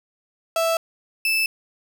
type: tone pair in turn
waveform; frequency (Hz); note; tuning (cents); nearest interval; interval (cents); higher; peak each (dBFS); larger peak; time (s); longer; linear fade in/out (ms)
35% pulse; 659.3 / 2633; E5 / E7; 0 / -3; 2 octaves; 2397; second; -17; neither; 0.56-0.77 / 1.25-1.46; neither; 2
effects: none